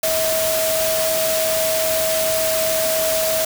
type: tone in noise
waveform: sine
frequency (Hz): 641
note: E5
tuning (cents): -49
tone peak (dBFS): -19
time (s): 0.03-3.45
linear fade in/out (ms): 5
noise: white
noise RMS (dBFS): -22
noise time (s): 0.03-3.45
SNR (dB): 0
effects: none